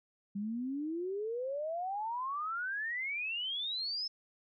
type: exponential sweep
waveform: sine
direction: up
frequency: 196 to 5300 Hz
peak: -34 dBFS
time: 0.35-4.08 s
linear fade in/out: 10 ms
effects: none